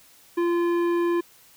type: tone with tanh clipping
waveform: sine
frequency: 344.3 Hz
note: F4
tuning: 25 cents flat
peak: -22 dBFS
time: 0.37-1.21 s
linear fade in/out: 10 ms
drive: 13 dB
effects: white hiss -54 dBFS RMS until 1.56 s